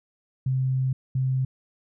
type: tone pair in turn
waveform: sine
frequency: 130.81 / 130.81 Hz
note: C3 / C3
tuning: 0 / 0 cents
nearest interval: unison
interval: 0 cents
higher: neither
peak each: -21 dBFS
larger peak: neither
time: 0.46-0.93 / 1.15-1.45 s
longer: first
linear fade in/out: 5 ms
effects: none